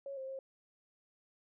sine tone with pitch steps, 553 / 529 / 535 Hz, C#5 / C5 / C5, -4 / +19 / +38 cents, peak -40 dBFS, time 0.06-0.39 s, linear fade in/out 2 ms, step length 110 ms, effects none

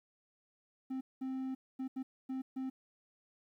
triangle tone bursts at uneven times, 262.4 Hz, C4, 5 cents sharp, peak -34 dBFS, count 6, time 0.9-1.01 / 1.21-1.55 / 1.79-1.88 / 1.96-2.03 / 2.29-2.42 / 2.56-2.7 s, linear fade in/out 10 ms, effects 12-bit

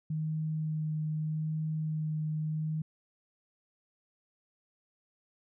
sine tone with vibrato, 155.56 Hz, D#3, in tune, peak -30 dBFS, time 0.1-2.82 s, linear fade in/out 5 ms, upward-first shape sine, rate 0.81 Hz, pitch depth 11 cents each way, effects none

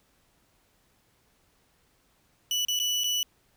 30% pulse tone with dropouts, 2960 Hz, F#7, in tune, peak -22 dBFS, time 2.51-3.23 s, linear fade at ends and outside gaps 1 ms, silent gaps 2.65-2.684 / 2.791-2.799 / 3.036-3.042 s, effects pink hiss -67 dBFS RMS until 3.56 s

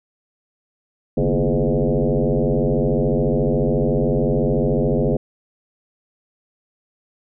sine tone with frequency modulation, 133.6 Hz, C3, 36 cents sharp, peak -15 dBFS, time 1.17-5.17 s, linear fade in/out 5 ms, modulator 93.9 Hz, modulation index 4.7, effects none

